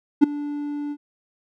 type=tone with ADSR envelope; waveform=triangle; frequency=291.6 Hz; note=D4; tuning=12 cents flat; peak=-4 dBFS; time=0.21-0.97 s; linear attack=25 ms; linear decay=9 ms; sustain=-20 dB; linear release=56 ms; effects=none